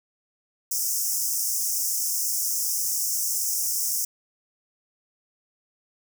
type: high-pass noise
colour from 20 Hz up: pink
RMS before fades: -26 dBFS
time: 0.71-4.05 s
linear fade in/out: 5 ms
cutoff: 5300 Hz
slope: 96 dB/octave
effects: none